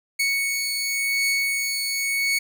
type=beating tone pair; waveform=sawtooth; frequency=2219 / 2219.92 Hz; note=C#7 / C#7; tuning=+1 / +2 cents; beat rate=0.92 Hz; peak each=-26 / -19 dBFS; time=0.19-2.39 s; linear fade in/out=10 ms; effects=none